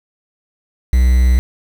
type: tone with quantisation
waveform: triangle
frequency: 62.4 Hz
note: B1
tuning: 19 cents sharp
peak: -6 dBFS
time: 0.93-1.39 s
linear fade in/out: 0 ms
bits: 5
effects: none